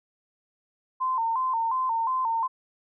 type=tone with vibrato; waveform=sine; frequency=970 Hz; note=B5; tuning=31 cents flat; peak=-23 dBFS; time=1-2.48 s; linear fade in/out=20 ms; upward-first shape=square; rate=2.8 Hz; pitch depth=110 cents each way; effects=none